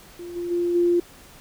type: tone with level steps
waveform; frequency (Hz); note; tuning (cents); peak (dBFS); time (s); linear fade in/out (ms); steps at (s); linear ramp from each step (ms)
sine; 348.1; F4; -6; -33 / -26 / -20 / -16; 0.19-1; 5; 0.35 / 0.5 / 0.74; 20
effects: pink hiss -48 dBFS RMS until 1.4 s